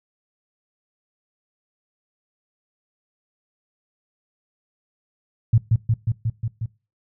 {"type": "tone with echo", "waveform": "sine", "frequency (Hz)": 113, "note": "A2", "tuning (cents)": 47, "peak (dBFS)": -11, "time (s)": [5.53, 5.58], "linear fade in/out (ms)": 5, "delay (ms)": 180, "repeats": 6, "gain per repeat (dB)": -2, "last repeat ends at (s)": 6.66, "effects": ["noise-tail reverb RT60 0.3 s tail -21 dB re dry"]}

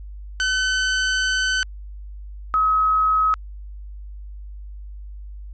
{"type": "tone pair in turn", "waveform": ["sawtooth", "sine"], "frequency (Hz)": [1518, 1276.5], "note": ["F#6", "D#6"], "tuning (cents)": [44, 44], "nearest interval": "minor third", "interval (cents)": 300, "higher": "first", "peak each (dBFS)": -15, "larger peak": "neither", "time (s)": [[0.4, 1.63], [2.54, 3.34]], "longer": "first", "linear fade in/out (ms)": 0, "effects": ["added 50 Hz sine -33 dBFS peak until 5.53 s", "resampled to 16000 Hz"]}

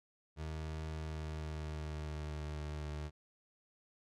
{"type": "tone with pitch glide", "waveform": "30% pulse", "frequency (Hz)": [78.3, 75.28], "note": ["D#2", "D2"], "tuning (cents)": [11, 43], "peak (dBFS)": -37, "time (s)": [0.36, 3.11], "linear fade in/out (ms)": 50, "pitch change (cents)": -68, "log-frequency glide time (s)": [0.98, 2.64], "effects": ["low-pass 7000 Hz 12 dB/octave"]}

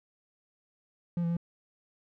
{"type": "tone with pitch steps", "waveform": "triangle", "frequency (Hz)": [172.6, 168.8, 170.7], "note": ["F3", "E3", "F3"], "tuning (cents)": [-20, 41, -39], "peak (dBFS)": -25, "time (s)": [1.17, 1.368], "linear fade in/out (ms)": 2, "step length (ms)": 66, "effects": []}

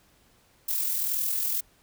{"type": "noise with amplitude modulation", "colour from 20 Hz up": "violet", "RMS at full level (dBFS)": -26, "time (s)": [0.68, 1.61], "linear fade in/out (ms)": 10, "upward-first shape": "sine", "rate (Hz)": 41.7, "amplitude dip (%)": 40, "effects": ["pink hiss -62 dBFS RMS until 1.82 s"]}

